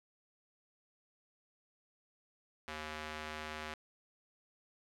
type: tone with band-pass filter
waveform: square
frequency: 77.1 Hz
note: D#2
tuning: 15 cents flat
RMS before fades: -44 dBFS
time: 2.68-3.74 s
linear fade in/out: 0 ms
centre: 2000 Hz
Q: 0.76
effects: none